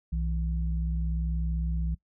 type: tone pair together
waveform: sine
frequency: 61.74 / 164.45 Hz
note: B1 / E3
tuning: 0 / -4 cents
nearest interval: octave + perfect fourth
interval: 1696 cents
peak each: -27 / -33 dBFS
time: 0.12-1.95 s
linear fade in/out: 10 ms
effects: noise-tail reverb RT60 0.1 s tail -21 dB re dry